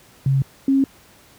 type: tone pair in turn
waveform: sine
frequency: 135.6 / 271.2 Hz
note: C#3 / C#4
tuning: -38 / -38 cents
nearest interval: octave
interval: 1200 cents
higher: second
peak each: -14 / -13 dBFS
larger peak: second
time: 0.26-0.42 / 0.68-0.84 s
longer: neither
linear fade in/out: 2 ms
effects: pink hiss -50 dBFS RMS until 1.38 s + high-pass 60 Hz 12 dB/octave